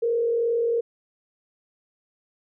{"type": "tone with frequency modulation", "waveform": "sine", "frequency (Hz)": 466.2, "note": "A#4", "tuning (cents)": 0, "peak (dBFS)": -20, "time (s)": [0.02, 0.81], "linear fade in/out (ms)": 10, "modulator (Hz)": 42.6, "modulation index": 0.45, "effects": []}